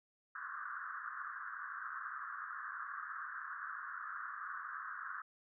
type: band-pass noise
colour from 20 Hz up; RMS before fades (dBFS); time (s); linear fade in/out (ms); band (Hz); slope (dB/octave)
pink; -45; 0.35-5.22; 5; 1100 to 1700; 96
effects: none